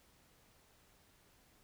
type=silence; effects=pink hiss -68 dBFS RMS until 1.63 s